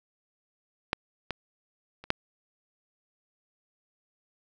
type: clicks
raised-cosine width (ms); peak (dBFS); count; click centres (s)
0.3; -9 / -15 / -28 / -7; 4; 0.931 / 1.307 / 2.04 / 2.104
effects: none